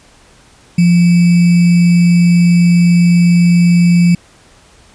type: tone with sample-and-hold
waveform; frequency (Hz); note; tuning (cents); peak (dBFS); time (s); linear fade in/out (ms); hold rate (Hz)
sine; 173.8; F3; -8; -5; 0.78-4.15; 5; 2450
effects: pink hiss -45 dBFS RMS until 4.94 s + resampled to 22050 Hz